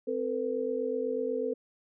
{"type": "tone cluster", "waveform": "sine", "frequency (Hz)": [259.3, 450.9, 499], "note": ["C4", "A4", "B4"], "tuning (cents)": [-15, 42, 18], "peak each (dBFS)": [-36, -31, -33], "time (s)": [0.07, 1.54], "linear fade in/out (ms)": 10, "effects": []}